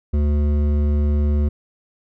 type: tone with hard clipping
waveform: triangle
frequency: 73.42 Hz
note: D2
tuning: in tune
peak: -17 dBFS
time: 0.13-1.49 s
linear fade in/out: 10 ms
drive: 15 dB
effects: none